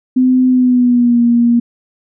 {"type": "tone with pitch glide", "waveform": "sine", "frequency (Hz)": [255.4, 236.9], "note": ["C4", "A#3"], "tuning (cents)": [-42, 28], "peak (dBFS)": -7, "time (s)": [0.16, 1.6], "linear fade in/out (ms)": 10, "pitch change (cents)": -130, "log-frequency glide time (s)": [0.48, 1.21], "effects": []}